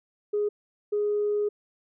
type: tone bursts at uneven times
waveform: sine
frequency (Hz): 415.3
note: G#4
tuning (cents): 0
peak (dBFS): -22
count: 2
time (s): 0.33-0.49 / 0.92-1.49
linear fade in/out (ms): 10
effects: tanh soft clip ceiling -18 dBFS